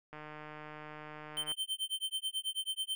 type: click train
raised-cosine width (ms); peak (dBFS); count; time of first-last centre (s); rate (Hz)
0.5; -32; 212; 0.13-1.518; 152
type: tone with tremolo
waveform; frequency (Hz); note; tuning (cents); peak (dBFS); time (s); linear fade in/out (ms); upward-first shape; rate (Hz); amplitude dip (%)
square; 3105; G7; -17; -32; 1.37-2.95; 0; sine; 9.2; 100
effects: none